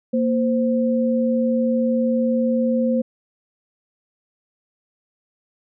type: tone pair together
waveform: sine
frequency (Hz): 233.1 / 520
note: A#3 / C5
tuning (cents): 0 / -11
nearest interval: octave + major second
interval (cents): 1389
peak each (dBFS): -18 / -21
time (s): 0.13-3.02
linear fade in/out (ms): 10
effects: none